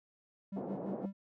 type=tone with tremolo; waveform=triangle; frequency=196 Hz; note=G3; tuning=in tune; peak=-34 dBFS; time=0.52-1.13 s; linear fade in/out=5 ms; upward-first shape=sine; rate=6 Hz; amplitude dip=100%
type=band-pass noise; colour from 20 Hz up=white; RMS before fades=-41 dBFS; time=0.56-1.06 s; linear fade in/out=5 ms; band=150 to 640 Hz; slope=24 dB/octave
effects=none